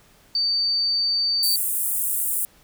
sine tone, 4594 Hz, D8, 39 cents flat, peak -19 dBFS, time 0.35-1.56 s, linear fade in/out 2 ms
pink high-pass noise, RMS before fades -24 dBFS, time 1.43-2.45 s, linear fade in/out 0 ms, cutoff 8600 Hz, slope 48 dB/octave
effects pink hiss -55 dBFS RMS until 2.63 s

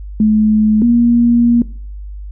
sine tone pair in turn, 214.8 / 237 Hz, A3 / A#3, -41 / +29 cents, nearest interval major second, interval 170 cents, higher second, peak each -7 dBFS, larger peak neither, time 0.2-0.82 / 0.82-1.62 s, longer second, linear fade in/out 2 ms, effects noise-tail reverb RT60 0.5 s tail -20 dB re dry + added 50 Hz sine -25 dBFS peak until 2.31 s

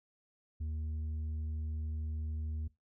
triangle tone with tanh clipping, 77.78 Hz, D#2, in tune, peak -36 dBFS, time 0.6-2.68 s, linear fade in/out 10 ms, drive 9 dB, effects noise-tail reverb RT60 0.2 s tail -19 dB re dry

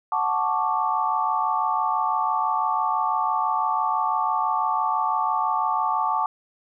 sine chord, D major seventh, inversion first, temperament equal, 740 / 880 / 1108.7 / 1174.7 Hz, F#5 / A5 / C#6 / D6, 0 / 0 / 0 / 0 cents, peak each -28 / -24 / -27 / -26 dBFS, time 0.12-6.26 s, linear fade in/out 2 ms, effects none

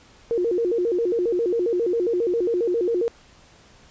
sine tone with vibrato, 407.6 Hz, G#4, 32 cents flat, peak -19 dBFS, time 0.31-3.08 s, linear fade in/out 0 ms, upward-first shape square, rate 7.4 Hz, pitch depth 230 cents each way, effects pink hiss -52 dBFS RMS until 3.9 s + resampled to 16000 Hz

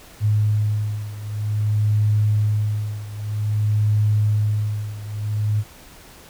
sine beating tone pair, 105.6 / 106.12 Hz, G#2 / G#2, +29 / +38 cents, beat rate 0.52 Hz, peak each -19 / -22 dBFS, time 0.2-5.64 s, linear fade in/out 50 ms, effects pink hiss -45 dBFS RMS until 6.29 s

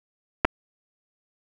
clicks, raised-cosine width 0.5 ms, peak -3 dBFS, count 2, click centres 0.448 / 0.451 s, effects none

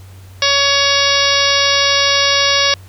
harmonic tone with a mistuned harmonic, 561 Hz, C#5, 21 cents sharp, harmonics 1 / 2 / 3 / 4 / 5 / 6 / 7 / 8 / 9 / 10, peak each -20 / -20 / -20 / -20 / -20 / -20 / -20 / -20 / -20 / -20 dBFS, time 0.42-2.74 s, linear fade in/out 2 ms, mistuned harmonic 7, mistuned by -53 cents, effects added 94 Hz sine -35 dBFS peak until 2.88 s + pink hiss -46 dBFS RMS until 2.88 s

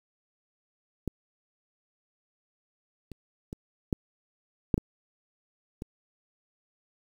clicks, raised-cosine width 3 ms, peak -17 / -29 / -24 / -13 / -9 / -14 / -23 dBFS, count 7, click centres 1.077 / 3.117 / 3.529 / 3.928 / 4.742 / 4.779 / 5.821 s, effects 8-bit

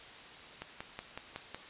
click train, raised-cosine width 0.3 ms, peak -24 dBFS, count 6, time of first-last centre 0.62-1.546 s, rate 5.4 Hz, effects white hiss -50 dBFS RMS until 1.69 s + resampled to 8000 Hz

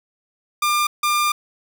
sawtooth tone bursts at uneven times, 1198 Hz, D6, 34 cents sharp, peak -13 dBFS, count 2, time 0.62-0.87 / 1.03-1.32 s, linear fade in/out 5 ms, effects none

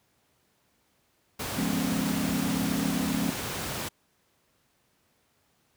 pink noise, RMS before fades -33 dBFS, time 1.39-3.89 s, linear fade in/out 10 ms
triangle chord, C# dominant seventh, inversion first, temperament just, 173.24 / 207.9 / 249.5 / 277.2 Hz, E#3 / G#3 / B3 / C#4, -14 / +2 / +18 / 0 cents, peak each -30 dBFS, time 1.56-3.31 s, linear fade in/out 20 ms
effects pink hiss -69 dBFS RMS until 5.76 s + high-pass 80 Hz 12 dB/octave

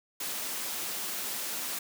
white high-pass noise, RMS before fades -35 dBFS, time 0.2-1.79 s, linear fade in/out 5 ms, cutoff 160 Hz, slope 24 dB/octave, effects none

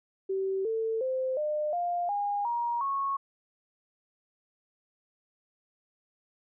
sine tone with pitch steps, 384.6 / 446.9 / 519.3 / 603.5 / 701.3 / 814.9 / 947 / 1100.5 Hz, G4 / A4 / C5 / D5 / F5 / G#5 / A#5 / C#6, -33 / +27 / -13 / +47 / +7 / -33 / +27 / -13 cents, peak -27 dBFS, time 0.29-3.17 s, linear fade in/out 10 ms, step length 360 ms, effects none

